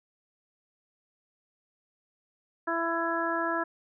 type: harmonic tone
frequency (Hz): 333.5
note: E4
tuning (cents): +20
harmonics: 1 / 2 / 3 / 4 / 5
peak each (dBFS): -33 / -33 / -33 / -33 / -33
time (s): 2.67-3.64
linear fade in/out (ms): 10
effects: none